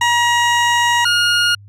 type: tone pair in turn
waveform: 20% pulse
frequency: 953 / 1427.9 Hz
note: A#5 / F6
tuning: +38 / +38 cents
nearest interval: perfect fifth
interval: 700 cents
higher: second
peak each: -7 dBFS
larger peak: neither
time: 0.01-1.05 / 1.05-1.55 s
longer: first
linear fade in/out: 5 ms
effects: added 101 Hz sine -38 dBFS peak until 1.68 s + low-pass 8000 Hz 12 dB/octave